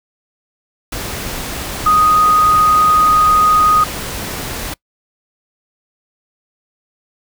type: tone in noise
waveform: sine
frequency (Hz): 1244.5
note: D#6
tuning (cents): 0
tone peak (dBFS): -8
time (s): 1.86-3.84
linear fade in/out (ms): 5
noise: pink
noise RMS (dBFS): -24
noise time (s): 0.92-4.74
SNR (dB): +13
effects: noise-tail reverb RT60 0.1 s tail -24 dB re dry